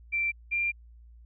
sine tone pair in turn, 2349 / 2383 Hz, D7 / D7, 0 / +25 cents, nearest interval unison, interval 25 cents, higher second, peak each -25 dBFS, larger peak neither, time 0.12-0.32 / 0.51-0.72 s, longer second, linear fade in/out 20 ms, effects added 58 Hz sine -49 dBFS peak until 1.25 s

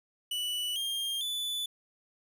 45% pulse tone with pitch steps, 2960 / 3209 / 3480 Hz, F#7 / G7 / A7, 0 / +40 / -20 cents, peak -31 dBFS, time 0.31-1.66 s, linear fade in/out 5 ms, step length 450 ms, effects none

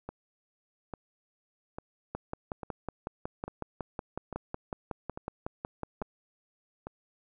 two click trains, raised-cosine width 1 ms, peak -20 / -24 dBFS, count 22 / 9, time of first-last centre 2.15-6.017 / 0.09-6.87 s, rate 5.43 / 1.18 Hz, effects none

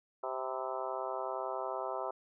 harmonic tone with a mistuned harmonic, 130.7 Hz, C3, 1 cent flat, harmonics 3 / 4 / 5 / 6 / 7 / 8 / 9 / 10, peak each -43 / -42 / -40 / -43 / -44 / -43 / -48 / -45 dBFS, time 0.23-2.11 s, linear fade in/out 5 ms, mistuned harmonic 8, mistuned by -56 cents, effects none

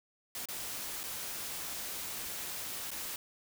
white noise with dropouts, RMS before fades -40 dBFS, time 0.35-3.16 s, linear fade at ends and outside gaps 2 ms, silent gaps 0.456-0.486 / 1.033-1.037 / 2.906-2.914 s, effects none

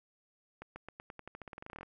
accelerating click train, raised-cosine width 0.5 ms, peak -30 dBFS, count 20, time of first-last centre 0.62-1.831 s, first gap 140 ms, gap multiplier 0.9, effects none

